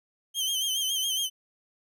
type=tone with vibrato; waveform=sawtooth; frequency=3134 Hz; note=G7; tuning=1 cent flat; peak=-23 dBFS; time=0.34-1.3 s; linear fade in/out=50 ms; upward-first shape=sine; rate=7.2 Hz; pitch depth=62 cents each way; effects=none